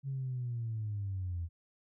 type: linear sweep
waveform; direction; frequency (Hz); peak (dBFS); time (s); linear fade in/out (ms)
sine; down; 138.59 to 82.41; -33; 0.03-1.49; 50
effects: tanh soft clip ceiling -29 dBFS